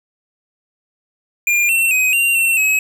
square tone with pitch steps, 2405 / 2705 / 2519 / 2767 / 2708 / 2559 Hz, D7 / E7 / D#7 / F7 / E7 / D#7, +41 / +44 / +21 / -17 / +46 / +48 cents, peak -13 dBFS, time 1.47-2.79 s, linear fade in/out 2 ms, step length 220 ms, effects none

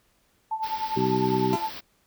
sine tone with tremolo, 880 Hz, A5, in tune, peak -23 dBFS, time 0.51-1.7 s, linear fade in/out 5 ms, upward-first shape triangle, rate 9.9 Hz, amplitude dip 85%
white band-stop noise, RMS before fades -39 dBFS, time 0.62-1.81 s, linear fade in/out 20 ms, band 5600 to 16000 Hz, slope 96 dB/octave
harmonic tone, 63.9 Hz, C2, 40 cents flat, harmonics 2 / 3 / 4 / 5 / 6, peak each -30 / -29 / -30 / -30 / -25 dBFS, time 0.96-1.56 s, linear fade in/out 10 ms
20% pulse tone with exponential decay, 340 Hz, F4, 46 cents flat, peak -21 dBFS, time 1.53-1.77 s, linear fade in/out 0 ms, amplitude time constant 51 ms
effects pink hiss -66 dBFS RMS until 2.06 s

